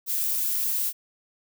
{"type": "noise", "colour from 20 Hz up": "violet", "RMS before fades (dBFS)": -26, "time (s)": [0.06, 0.93], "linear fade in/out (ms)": 50, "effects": []}